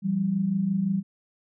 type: tone pair together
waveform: sine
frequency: 169.1 / 194.93 Hz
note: E3 / G3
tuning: +44 / -9 cents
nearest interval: major second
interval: 247 cents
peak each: -29 / -23 dBFS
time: 0.02-1.03 s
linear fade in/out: 50 ms
effects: none